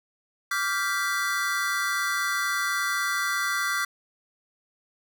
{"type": "chord", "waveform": "square", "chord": "G dominant seventh", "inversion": "second", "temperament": "equal with one note detuned", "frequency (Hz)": [1160.5, 1396.9, 1568, 1975.5], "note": ["D6", "F6", "G6", "B6"], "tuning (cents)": [-21, 0, 0, 0], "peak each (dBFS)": -31, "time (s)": [0.51, 3.85], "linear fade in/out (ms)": 5, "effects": []}